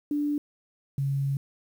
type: tone pair in turn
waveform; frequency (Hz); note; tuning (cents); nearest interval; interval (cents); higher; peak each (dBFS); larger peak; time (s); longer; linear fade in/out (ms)
sine; 293.1 / 138.32; D4 / C#3; -3 / -3; octave + minor second; 1300; first; -24; neither; 0.11-0.38 / 0.98-1.37; second; 2
effects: 9-bit